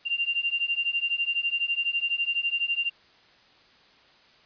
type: beating tone pair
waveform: sine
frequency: 2776 / 2788 Hz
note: F7 / F7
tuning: -11 / -4 cents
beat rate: 12 Hz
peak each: -28 / -27 dBFS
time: 0.05-2.9 s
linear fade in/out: 20 ms
effects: white hiss -57 dBFS RMS until 4.45 s + resampled to 11025 Hz